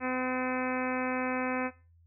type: harmonic tone with a mistuned harmonic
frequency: 255.1 Hz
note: C4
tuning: 44 cents flat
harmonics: 1 / 2 / 3 / 4 / 5 / 6 / 7 / 8 / 9 / 10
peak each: -33 / -36 / -38 / -39 / -40 / -41 / -41 / -42 / -43 / -43 dBFS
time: 0-1.71 s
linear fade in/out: 50 ms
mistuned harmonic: 8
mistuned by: +22 cents
effects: noise-tail reverb RT60 0.3 s tail -17 dB re dry + added 84 Hz sine -58 dBFS peak until 2.06 s